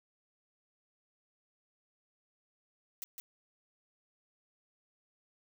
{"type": "noise with echo", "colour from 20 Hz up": "blue", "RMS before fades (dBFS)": -41, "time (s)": [3.02, 3.04], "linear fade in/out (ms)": 0, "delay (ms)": 160, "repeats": 1, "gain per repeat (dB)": -4, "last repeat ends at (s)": 3.2, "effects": []}